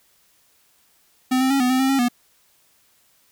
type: tone with pitch steps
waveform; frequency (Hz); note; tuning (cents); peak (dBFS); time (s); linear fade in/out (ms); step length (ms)
square; 256.6 / 262 / 274.6 / 250.1 / 258.2 / 265.7 / 271.7 / 243.1; C4 / C4 / C#4 / B3 / C4 / C4 / C#4 / B3; -34 / +2 / -16 / +22 / -23 / +27 / -35 / -27; -17; 1.31-2.086; 10; 97
effects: white hiss -60 dBFS RMS until 3.31 s